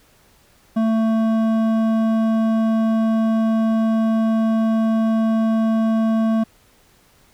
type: tone with hard clipping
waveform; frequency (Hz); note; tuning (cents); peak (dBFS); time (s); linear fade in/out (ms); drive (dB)
sine; 222.8; A3; +22; -17; 0.76-6.44; 10; 10
effects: pink hiss -55 dBFS RMS until 7.33 s